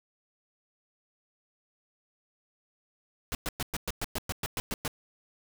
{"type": "noise bursts", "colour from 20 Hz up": "pink", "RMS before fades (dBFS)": -32, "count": 12, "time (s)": [3.32, 4.878], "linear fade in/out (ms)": 0, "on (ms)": 29, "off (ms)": 110, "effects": []}